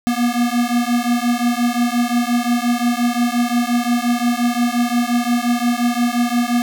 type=beating tone pair; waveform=square; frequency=237.9 / 243.6 Hz; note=A#3 / B3; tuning=+35 / -24 cents; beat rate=5.7 Hz; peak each=-19 dBFS; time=0.07-6.62 s; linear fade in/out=0 ms; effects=none